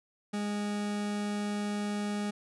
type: tone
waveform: 40% pulse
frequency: 206.5 Hz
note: G#3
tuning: 10 cents flat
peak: -30 dBFS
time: 0.33-2.31 s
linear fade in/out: 10 ms
effects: resampled to 24000 Hz